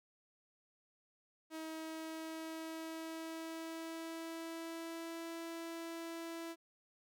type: tone with pitch glide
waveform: sawtooth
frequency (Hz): 318.8 to 332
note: D#4 to E4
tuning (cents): +42 to +12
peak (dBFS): -39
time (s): 1.5-6.56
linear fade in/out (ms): 50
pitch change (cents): +70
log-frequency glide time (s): 1.67-5.32
effects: none